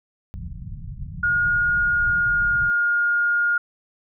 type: low-pass noise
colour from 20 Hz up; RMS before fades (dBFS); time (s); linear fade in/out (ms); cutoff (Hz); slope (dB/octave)
pink; -33; 0.34-2.7; 0; 180; 48
type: tone with pitch glide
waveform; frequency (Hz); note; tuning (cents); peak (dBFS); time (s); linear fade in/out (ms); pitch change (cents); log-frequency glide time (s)
sine; 1431 to 1421.1; F6 to F6; +42 to +30; -17; 1.23-3.58; 5; -12; 1.71-2.71
effects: none